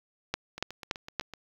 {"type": "two click trains", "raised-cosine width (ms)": 0.2, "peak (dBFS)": [-11, -23], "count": [4, 7], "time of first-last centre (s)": [[0.34, 1.197], [0.58, 1.337]], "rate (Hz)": [3.5, 7.93], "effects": ["low-pass 6000 Hz 12 dB/octave", "7-bit"]}